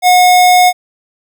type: tone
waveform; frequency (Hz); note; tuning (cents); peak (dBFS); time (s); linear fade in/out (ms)
square; 725; F#5; -35; -5; 0.02-0.73; 50
effects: none